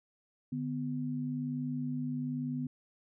sine tone pair together, 148.44 / 249.5 Hz, D3 / B3, +19 / +18 cents, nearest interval major sixth, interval 899 cents, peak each -37 / -34 dBFS, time 0.52-2.67 s, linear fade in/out 5 ms, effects none

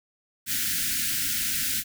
white band-stop noise, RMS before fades -27 dBFS, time 0.46-1.84 s, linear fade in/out 50 ms, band 310 to 1400 Hz, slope 96 dB/octave, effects none

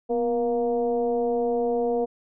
sine tone with frequency modulation, 474.6 Hz, A#4, 31 cents sharp, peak -21 dBFS, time 0.09-2.06 s, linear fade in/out 20 ms, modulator 229 Hz, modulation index 0.82, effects none

